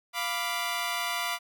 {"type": "chord", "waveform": "15% pulse", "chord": "B diminished", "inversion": "second", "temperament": "equal", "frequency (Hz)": [698.5, 987.8, 1174.7], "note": ["F5", "B5", "D6"], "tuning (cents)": [0, 0, 0], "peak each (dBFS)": -27, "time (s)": [0.13, 1.39], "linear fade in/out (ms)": 50, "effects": []}